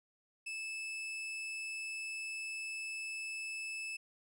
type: tone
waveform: 40% pulse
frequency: 2620 Hz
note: E7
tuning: 11 cents flat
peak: -38 dBFS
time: 0.46-3.97 s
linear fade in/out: 10 ms
effects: low-pass 12000 Hz 12 dB/octave